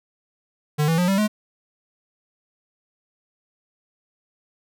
square tone with pitch steps, 150 / 163.58 / 178.38 / 194.53 / 212.1 Hz, D3 / E3 / F3 / G3 / G#3, +37 / -13 / +37 / -13 / +37 cents, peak -18 dBFS, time 0.78-1.28 s, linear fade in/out 20 ms, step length 100 ms, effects none

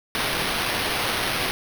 violet noise with sample-and-hold, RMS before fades -25 dBFS, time 0.15-1.51 s, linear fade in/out 0 ms, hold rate 7350 Hz, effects none

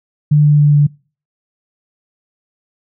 sine tone with pitch steps, 148.8 / 147.86 / 146.92 / 145.99 Hz, D3 / D3 / D3 / D3, +23 / +12 / +1 / -10 cents, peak -6 dBFS, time 0.31-0.87 s, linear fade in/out 10 ms, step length 140 ms, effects noise-tail reverb RT60 0.4 s tail -26 dB re dry

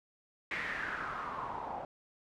white noise with low-pass filter sweep, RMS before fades -39 dBFS, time 0.51-1.85 s, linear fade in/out 2 ms, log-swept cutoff 2100 to 760 Hz, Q 4.5, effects none

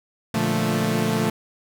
sawtooth chord, Bb major seventh, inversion none, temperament equal with one note detuned, 117.69 / 146.83 / 174.61 / 220 Hz, Bb2 / D3 / F3 / A3, +17 / 0 / 0 / 0 cents, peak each -24 / -24 / -22 / -19 dBFS, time 0.34-1.3 s, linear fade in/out 5 ms, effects none

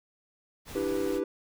pink noise, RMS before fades -43 dBFS, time 0.65-1.21 s, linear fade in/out 50 ms
triangle chord, E minor seventh, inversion third, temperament equal with one note detuned, 293.7 / 327.7 / 392 / 493.9 Hz, D4 / E4 / G4 / B4, 0 / -10 / 0 / 0 cents, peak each -32 / -32 / -29 / -31 dBFS, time 0.75-1.24 s, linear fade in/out 5 ms
effects none

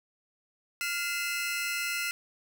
sawtooth tone cluster, 1408 / 2050 / 2611 Hz, F6 / C7 / E7, +14 / -36 / -17 cents, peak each -31 dBFS, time 0.81-2.11 s, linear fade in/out 0 ms, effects none

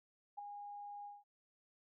sine tone with ADSR envelope, 818 Hz, G#5, 26 cents flat, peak -40 dBFS, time 0.37-1.24 s, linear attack 19 ms, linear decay 5 ms, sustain -6 dB, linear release 190 ms, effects none

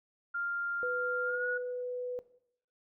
sine tone with pitch glide, 1396.9 to 1456.2 Hz, F6 to F#6, 0 to -28 cents, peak -32 dBFS, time 0.34-1.58 s, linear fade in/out 10 ms, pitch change +72 cents, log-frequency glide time 1.24-1.46 s
sine tone, 496 Hz, B4, 7 cents sharp, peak -33 dBFS, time 0.83-2.19 s, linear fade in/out 0 ms
effects noise-tail reverb RT60 0.7 s tail -17 dB re dry

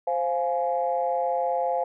sine chord, F minor, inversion second, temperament just, 523.8 / 698.5 / 838.1 Hz, C5 / F5 / Ab5, +2 / 0 / +16 cents, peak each -26 / -26 / -28 dBFS, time 0.07-1.84 s, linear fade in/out 5 ms, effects tanh soft clip ceiling -13 dBFS

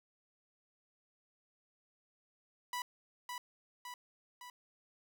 sawtooth tone with echo, 985 Hz, B5, 5 cents flat, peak -33 dBFS, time 2.73-2.82 s, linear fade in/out 2 ms, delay 560 ms, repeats 3, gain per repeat -4 dB, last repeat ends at 4.5 s, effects none

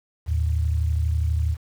sine tone pair together, 77.78 / 110 Hz, D#2 / A2, 0 / 0 cents, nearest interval tritone, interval 600 cents, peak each -20 / -27 dBFS, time 0.26-1.57 s, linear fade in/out 50 ms, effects 8-bit

